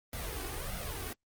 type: noise with flanger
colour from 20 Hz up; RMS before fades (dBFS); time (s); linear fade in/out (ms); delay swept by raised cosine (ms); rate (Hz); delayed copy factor
pink; -38; 0.13-1.13; 2; 1.4 to 2.7; 1.6; +0.8
effects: Opus 32 kbps